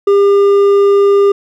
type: tone with hard clipping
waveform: sine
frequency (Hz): 400.8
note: G4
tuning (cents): +38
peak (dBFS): -7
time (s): 0.07-1.32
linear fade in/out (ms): 5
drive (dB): 5
effects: none